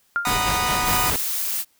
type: tone with exponential decay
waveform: sine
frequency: 1400 Hz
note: F6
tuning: 4 cents sharp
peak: -16 dBFS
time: 0.16-0.42 s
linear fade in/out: 0 ms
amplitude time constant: 56 ms
type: chord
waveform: sawtooth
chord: B major seventh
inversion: second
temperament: equal with one note detuned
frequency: 740 / 932.3 / 987.8 / 1233.1 Hz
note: F#5 / A#5 / B5 / D#6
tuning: 0 / 0 / 0 / -16 cents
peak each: -23 / -27 / -23 / -21 dBFS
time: 0.25-1.1 s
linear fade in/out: 2 ms
type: noise with tremolo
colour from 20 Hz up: pink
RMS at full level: -25 dBFS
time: 0.27-1.16 s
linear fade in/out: 0 ms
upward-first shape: square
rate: 5 Hz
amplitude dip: 30%
type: noise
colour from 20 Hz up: blue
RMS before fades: -25 dBFS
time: 0.84-1.65 s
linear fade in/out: 50 ms
effects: white hiss -62 dBFS RMS until 1.79 s